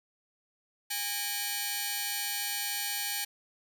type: tone cluster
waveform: 10% pulse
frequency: 817 / 1854 / 2304 / 2997 / 4303 Hz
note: G#5 / A#6 / D7 / F#7 / C8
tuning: -29 / -10 / -34 / +22 / +48 cents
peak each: -30 dBFS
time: 0.9-3.25 s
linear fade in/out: 10 ms
effects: none